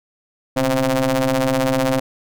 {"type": "ring-modulated tone", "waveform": "sawtooth", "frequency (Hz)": 129.4, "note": "C3", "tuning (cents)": -19, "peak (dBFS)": -9, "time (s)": [0.56, 2], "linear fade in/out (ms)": 10, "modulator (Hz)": 396, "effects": []}